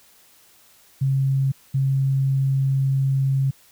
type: tone bursts at uneven times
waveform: sine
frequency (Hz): 135.3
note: C#3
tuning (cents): -42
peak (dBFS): -17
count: 2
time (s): 1.01-1.52 / 1.74-3.51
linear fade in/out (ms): 10
effects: white hiss -54 dBFS RMS until 3.71 s